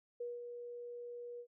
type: tone with ADSR envelope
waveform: sine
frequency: 481 Hz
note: B4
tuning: 46 cents flat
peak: -38 dBFS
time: 0.2-1.47 s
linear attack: 8 ms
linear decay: 190 ms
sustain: -6 dB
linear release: 74 ms
effects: none